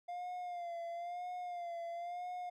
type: tone with vibrato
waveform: triangle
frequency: 700 Hz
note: F5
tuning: 4 cents sharp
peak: -38 dBFS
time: 0.08-2.5 s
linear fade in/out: 10 ms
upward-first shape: sine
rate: 1 Hz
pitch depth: 53 cents each way
effects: none